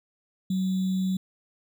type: tone with sample-and-hold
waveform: sine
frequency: 187.8 Hz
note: F#3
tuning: 26 cents sharp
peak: -23 dBFS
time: 0.5-1.17 s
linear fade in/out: 5 ms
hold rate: 3675 Hz
effects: none